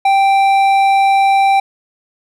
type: tone with hard clipping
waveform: triangle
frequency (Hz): 784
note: G5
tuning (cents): 0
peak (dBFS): -10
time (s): 0.05-1.6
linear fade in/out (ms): 5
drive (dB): 12
effects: none